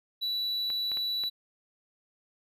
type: tone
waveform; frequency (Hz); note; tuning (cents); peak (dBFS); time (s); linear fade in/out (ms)
triangle; 3944; B7; -3; -27; 0.21-1.3; 20
type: clicks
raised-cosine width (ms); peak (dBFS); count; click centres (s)
0.3; -26; 4; 0.702 / 0.917 / 0.972 / 1.237
effects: none